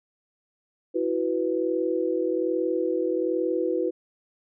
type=chord; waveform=sine; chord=E suspended second; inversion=none; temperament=just; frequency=329.6 / 370.8 / 494.4 Hz; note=E4 / F#4 / B4; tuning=0 / +4 / +2 cents; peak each=-27 dBFS; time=0.94-3.91 s; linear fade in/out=20 ms; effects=none

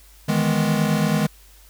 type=chord; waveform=square; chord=E major seventh; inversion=third; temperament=equal; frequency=155.56 / 164.81 / 207.7 / 246.9 Hz; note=D#3 / E3 / G#3 / B3; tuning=0 / 0 / 0 / 0 cents; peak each=-23 / -26 / -22 / -28 dBFS; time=0.28-1.27 s; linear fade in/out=10 ms; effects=added 50 Hz sine -48 dBFS peak until 1.69 s + white hiss -52 dBFS RMS until 1.69 s

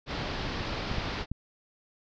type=low-pass noise; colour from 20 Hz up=pink; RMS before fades=-34 dBFS; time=0.06-1.26 s; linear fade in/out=50 ms; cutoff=5100 Hz; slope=48 dB/octave
type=clicks; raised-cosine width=5 ms; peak=-20 dBFS; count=3; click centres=0.915 / 0.984 / 1.316 s
effects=none

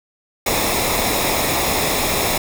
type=noise with comb filter; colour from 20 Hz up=pink; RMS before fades=-19 dBFS; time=0.46-2.38 s; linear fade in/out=5 ms; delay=0.66 ms; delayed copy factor=-0.6; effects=none

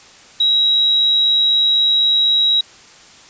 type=tone; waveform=sine; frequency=3852 Hz; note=B7; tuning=44 cents flat; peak=-11 dBFS; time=0.4-2.61 s; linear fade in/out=5 ms; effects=white hiss -43 dBFS RMS until 3.29 s + resampled to 16000 Hz

